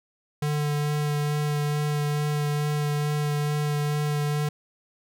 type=tone with vibrato; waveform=square; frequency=148 Hz; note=D3; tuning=14 cents sharp; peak=-24 dBFS; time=0.42-4.49 s; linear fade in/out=5 ms; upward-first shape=sine; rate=2.3 Hz; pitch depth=11 cents each way; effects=none